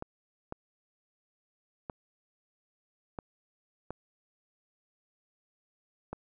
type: clicks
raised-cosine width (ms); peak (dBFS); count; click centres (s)
1; -23; 6; 0.024 / 0.524 / 1.898 / 3.188 / 3.906 / 6.13
effects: none